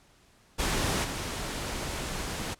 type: noise with level steps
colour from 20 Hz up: pink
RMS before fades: -28 / -34 dBFS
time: 0.58-2.55 s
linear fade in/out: 20 ms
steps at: 1.03 s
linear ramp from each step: 20 ms
effects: pink hiss -61 dBFS RMS until 2.59 s + low-pass 10000 Hz 12 dB/octave